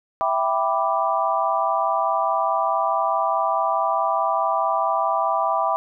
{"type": "chord", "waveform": "sine", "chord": "E minor seventh", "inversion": "none", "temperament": "equal", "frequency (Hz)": [659.3, 784, 987.8, 1174.7], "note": ["E5", "G5", "B5", "D6"], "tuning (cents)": [0, 0, 0, 0], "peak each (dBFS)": -24, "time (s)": [0.21, 5.76], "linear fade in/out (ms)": 0, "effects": []}